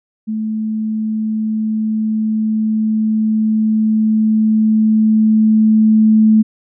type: tone with level ramp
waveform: sine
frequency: 217.7 Hz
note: A3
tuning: 18 cents flat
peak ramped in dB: -17 to -6 dBFS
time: 0.27-6.43 s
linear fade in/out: 20 ms
effects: none